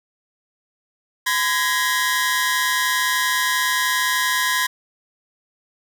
sawtooth tone cluster, 1020 / 1657 / 1890 Hz, C6 / G#6 / A#6, -44 / -4 / +23 cents, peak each -19 dBFS, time 1.26-4.67 s, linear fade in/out 10 ms, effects none

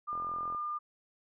sine tone, 1204 Hz, D6, 43 cents sharp, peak -33 dBFS, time 0.07-0.79 s, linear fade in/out 20 ms
click train, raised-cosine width 1 ms, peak -34 dBFS, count 19, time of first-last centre 0.13-0.548 s, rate 43.1 Hz
effects none

